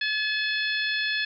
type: harmonic tone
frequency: 858 Hz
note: A5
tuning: 44 cents flat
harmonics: 2 / 3 / 4 / 5 / 6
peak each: -27 / -31 / -31 / -33 / -40 dBFS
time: 0.01-1.25 s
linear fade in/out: 5 ms
effects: none